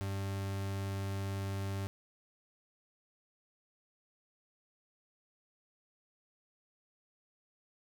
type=tone; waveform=40% pulse; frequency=98 Hz; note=G2; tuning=in tune; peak=-34 dBFS; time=0.01-1.87 s; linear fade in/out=0 ms; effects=none